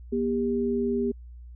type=tone pair together; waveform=sine; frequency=240 / 399.1 Hz; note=B3 / G4; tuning=-49 / +31 cents; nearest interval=major sixth; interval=880 cents; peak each=-26 dBFS; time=0.12-1.12 s; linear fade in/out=10 ms; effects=added 60 Hz sine -41 dBFS peak until 1.55 s